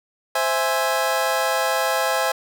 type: chord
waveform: 25% pulse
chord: C augmented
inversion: none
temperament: equal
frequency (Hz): 523.3 / 659.3 / 830.6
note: C5 / E5 / G#5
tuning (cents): 0 / 0 / 0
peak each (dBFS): -20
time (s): 0.35-2.32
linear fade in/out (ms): 5
effects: none